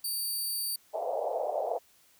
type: tone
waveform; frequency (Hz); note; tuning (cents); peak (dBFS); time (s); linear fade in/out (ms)
10% pulse; 4617; D8; -30; -24; 0.04-0.76; 5
type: band-pass noise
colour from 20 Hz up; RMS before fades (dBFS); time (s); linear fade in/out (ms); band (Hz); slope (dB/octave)
pink; -32; 0.93-1.79; 20; 500 to 770; 48
effects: white hiss -63 dBFS RMS until 2.19 s